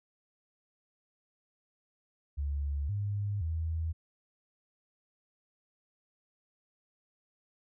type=tone with pitch steps; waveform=sine; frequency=71.3 / 102.1 / 81.1 Hz; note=C#2 / G#2 / E2; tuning=+49 / -29 / -28 cents; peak=-30 dBFS; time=2.37-3.93 s; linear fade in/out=20 ms; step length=520 ms; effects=none